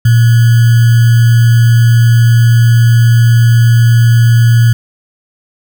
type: tone with sample-and-hold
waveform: sine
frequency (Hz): 116.54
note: A#2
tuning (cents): 0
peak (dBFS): -3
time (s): 0.05-4.73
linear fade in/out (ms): 5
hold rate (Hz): 1575
effects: none